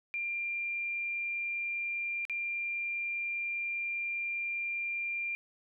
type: tone with dropouts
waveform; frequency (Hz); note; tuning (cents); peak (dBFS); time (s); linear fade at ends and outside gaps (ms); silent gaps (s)
sine; 2385; D7; +26; -32; 0.14-5.35; 0; 2.252-2.297
effects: none